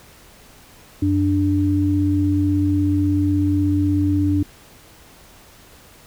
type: tone pair together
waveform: sine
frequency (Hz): 92.5 / 293.9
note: F#2 / D4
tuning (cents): 0 / +1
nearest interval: octave + minor sixth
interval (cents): 2001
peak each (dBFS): -19 / -17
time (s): 1.02-4.43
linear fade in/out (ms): 5
effects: pink hiss -47 dBFS RMS until 6.06 s